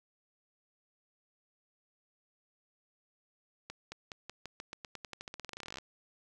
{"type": "accelerating click train", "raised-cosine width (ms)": 0.2, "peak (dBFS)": -25, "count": 29, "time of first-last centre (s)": [3.7, 5.785], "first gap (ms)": 220, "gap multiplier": 0.9, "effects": []}